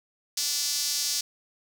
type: tone with high-pass filter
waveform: sawtooth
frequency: 290.3 Hz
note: D4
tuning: 20 cents flat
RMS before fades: -28 dBFS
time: 0.37-1.21 s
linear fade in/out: 5 ms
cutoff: 5200 Hz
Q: 2.5
effects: 8-bit

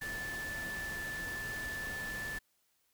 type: tone in noise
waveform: sine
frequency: 1751 Hz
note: A6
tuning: 9 cents flat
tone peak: -38 dBFS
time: 0.01-2.39 s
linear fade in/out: 10 ms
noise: pink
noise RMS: -45 dBFS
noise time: 0.01-2.39 s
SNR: +4 dB
effects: white hiss -75 dBFS RMS until 2.93 s

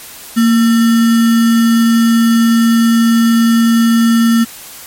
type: tone with sample-and-hold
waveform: sine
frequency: 230.3 Hz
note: A#3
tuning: 21 cents flat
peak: -6 dBFS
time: 0.36-4.45 s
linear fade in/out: 20 ms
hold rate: 1575 Hz
effects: white hiss -32 dBFS RMS until 4.86 s + MP3 64 kbps

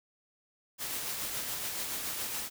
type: noise with tremolo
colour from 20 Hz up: white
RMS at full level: -35 dBFS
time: 0.78-2.5 s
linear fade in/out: 50 ms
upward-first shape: sine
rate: 7.1 Hz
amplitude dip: 30%
effects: none

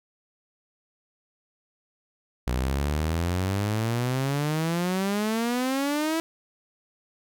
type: exponential sweep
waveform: sawtooth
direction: up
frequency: 60.4 to 330 Hz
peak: -20 dBFS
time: 2.47-6.2 s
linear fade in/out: 0 ms
effects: none

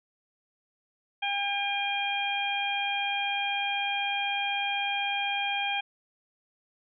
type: harmonic tone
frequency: 804 Hz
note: G5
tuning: 44 cents sharp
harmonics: 1 / 2 / 3 / 4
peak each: -31 / -37 / -31 / -33 dBFS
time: 1.22-5.81 s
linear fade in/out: 10 ms
effects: none

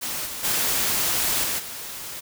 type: noise with level steps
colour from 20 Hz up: white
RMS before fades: -29 / -33 / -23 / -26 / -35 dBFS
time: 0.01-2.21 s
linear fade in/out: 20 ms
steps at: 0.25 / 0.43 / 1.43 / 1.58 s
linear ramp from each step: 20 ms
effects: none

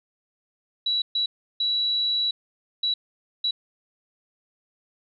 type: tone bursts at uneven times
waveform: sine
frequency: 3920 Hz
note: B7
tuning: 14 cents flat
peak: -21 dBFS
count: 5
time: 0.86-1.02 / 1.15-1.26 / 1.6-2.31 / 2.83-2.94 / 3.44-3.51 s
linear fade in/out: 5 ms
effects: none

